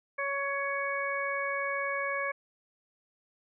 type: harmonic tone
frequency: 558 Hz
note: C#5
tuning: 11 cents sharp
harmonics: 1 / 2 / 3 / 4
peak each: -35 / -35 / -35 / -35 dBFS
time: 0.18-2.32 s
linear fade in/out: 10 ms
effects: none